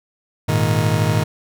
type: chord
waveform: 40% pulse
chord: Ab suspended second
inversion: none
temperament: just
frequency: 103.83 / 116.8 / 155.74 Hz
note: Ab2 / Bb2 / Eb3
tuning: 0 / +4 / +2 cents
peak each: -19 dBFS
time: 0.48-1.24 s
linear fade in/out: 10 ms
effects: none